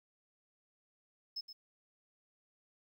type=tone with echo; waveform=triangle; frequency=5200 Hz; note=E8; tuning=24 cents flat; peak=-35 dBFS; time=1.36-1.41 s; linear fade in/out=10 ms; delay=120 ms; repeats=1; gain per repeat=-11 dB; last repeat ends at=1.53 s; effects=tanh soft clip ceiling -35 dBFS + 12-bit